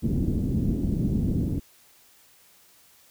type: low-pass noise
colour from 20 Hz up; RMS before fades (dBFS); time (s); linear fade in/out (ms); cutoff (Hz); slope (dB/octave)
white; -25; 0.02-1.6; 20; 260; 24
effects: white hiss -57 dBFS RMS until 3.1 s